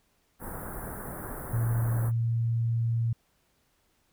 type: band-stop noise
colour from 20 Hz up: pink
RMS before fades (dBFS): -38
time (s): 0.39-2.12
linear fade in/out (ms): 50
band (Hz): 1700 to 9600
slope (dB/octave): 48
type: tone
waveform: sine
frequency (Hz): 115.6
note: A#2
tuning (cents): -14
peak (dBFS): -24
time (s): 1.53-3.13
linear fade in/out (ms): 5
effects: pink hiss -70 dBFS RMS until 4.12 s